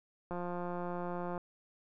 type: click train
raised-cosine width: 1 ms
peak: -26 dBFS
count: 189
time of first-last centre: 0.31-1.378 s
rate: 176 Hz
effects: none